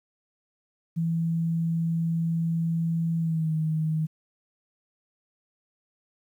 sine tone with pitch glide, 165.4 to 157.29 Hz, E3 to D#3, +6 to +19 cents, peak -23 dBFS, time 0.96-4.07 s, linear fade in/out 20 ms, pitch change -87 cents, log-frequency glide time 3.18-3.53 s, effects 10-bit

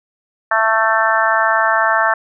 harmonic tone, 222 Hz, A3, 16 cents sharp, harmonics 3 / 4 / 5 / 6 / 7 / 8, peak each -19 / -19 / -19 / -19 / -19 / -19 dBFS, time 0.51-2.14 s, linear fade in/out 5 ms, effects none

